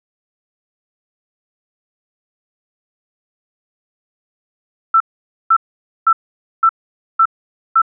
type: tone bursts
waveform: sine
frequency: 1332 Hz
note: E6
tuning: 18 cents sharp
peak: -7 dBFS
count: 6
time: 4.94-7.818 s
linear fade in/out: 5 ms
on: 63 ms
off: 500 ms
effects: none